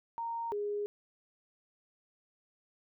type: tone pair in turn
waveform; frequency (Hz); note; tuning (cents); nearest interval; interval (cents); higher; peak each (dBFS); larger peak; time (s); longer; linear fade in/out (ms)
sine; 926 / 412.5; A#5 / G#4; -12 / -12; octave + major second; 1400; first; -34 / -32; second; 0.18-0.52 / 0.52-0.86; neither; 0
effects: none